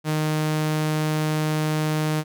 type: tone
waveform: sawtooth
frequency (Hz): 154.4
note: D#3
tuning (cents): -13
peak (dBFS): -17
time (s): 0.04-2.24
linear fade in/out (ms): 50
effects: none